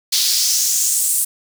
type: noise with high-pass filter sweep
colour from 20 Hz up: pink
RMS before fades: -17 dBFS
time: 0.12-1.25 s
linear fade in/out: 10 ms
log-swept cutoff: 4200 to 9200 Hz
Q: 2.6
effects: none